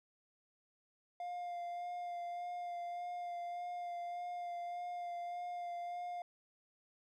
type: tone with vibrato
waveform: triangle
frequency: 703 Hz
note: F5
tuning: 11 cents sharp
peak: -38 dBFS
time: 1.2-6.22 s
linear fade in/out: 2 ms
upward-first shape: sine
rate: 1.7 Hz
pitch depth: 16 cents each way
effects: none